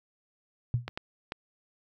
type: tone with exponential decay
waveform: sine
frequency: 120.5 Hz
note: B2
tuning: 42 cents flat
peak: -20 dBFS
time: 0.74-0.89 s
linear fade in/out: 0 ms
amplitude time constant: 32 ms
type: clicks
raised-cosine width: 0.3 ms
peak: -18 dBFS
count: 3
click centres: 0.88 / 0.975 / 1.321 s
effects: none